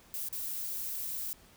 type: noise with dropouts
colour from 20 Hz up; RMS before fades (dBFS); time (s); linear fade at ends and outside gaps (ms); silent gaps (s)
violet; -37; 0.14-1.33; 0; 0.286-0.327
effects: pink hiss -59 dBFS RMS until 1.56 s